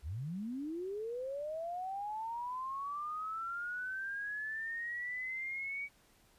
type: linear sweep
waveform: sine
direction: up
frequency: 59.3 to 2271 Hz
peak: -37 dBFS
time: 0.02-5.89 s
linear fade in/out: 50 ms
effects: pink hiss -67 dBFS RMS until 6.38 s + resampled to 32000 Hz